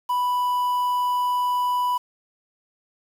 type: tone with quantisation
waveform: triangle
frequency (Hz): 987.8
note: B5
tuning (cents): 0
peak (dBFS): -18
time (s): 0.09-1.98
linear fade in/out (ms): 10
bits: 7
effects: none